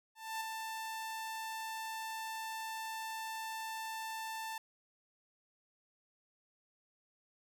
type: tone with ADSR envelope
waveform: sawtooth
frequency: 888 Hz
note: A5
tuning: 16 cents sharp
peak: -32 dBFS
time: 0.15-4.58 s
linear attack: 260 ms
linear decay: 4 ms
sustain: -4 dB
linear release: 3 ms
effects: none